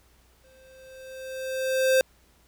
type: tone with exponential growth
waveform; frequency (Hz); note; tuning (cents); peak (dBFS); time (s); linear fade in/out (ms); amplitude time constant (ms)
square; 523.3; C5; 0; -17; 0.44-2.01; 1; 340
effects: added 60 Hz sine -62 dBFS peak until 2.47 s + pink hiss -62 dBFS RMS until 2.47 s